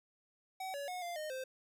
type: tone with pitch steps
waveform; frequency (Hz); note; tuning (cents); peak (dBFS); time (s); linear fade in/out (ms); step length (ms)
square; 757 / 566 / 727 / 695 / 614 / 521; F#5 / C#5 / F#5 / F5 / D#5 / C5; +39 / +36 / -31 / -9 / -23 / -7; -40; 0.6-1.44; 5; 140
effects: none